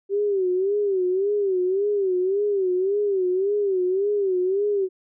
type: tone with vibrato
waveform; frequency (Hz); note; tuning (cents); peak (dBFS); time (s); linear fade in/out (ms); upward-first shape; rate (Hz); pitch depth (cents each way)
sine; 387.5; G4; -20; -19; 0.09-4.89; 50; sine; 1.8; 120
effects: none